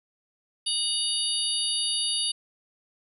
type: tone cluster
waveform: sine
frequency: 2928 / 3693 / 4624 / 9780 Hz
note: F#7 / A#7 / D8 / D#9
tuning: -19 / -17 / -28 / -31 cents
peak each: -30 dBFS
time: 0.66-2.32 s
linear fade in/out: 10 ms
effects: none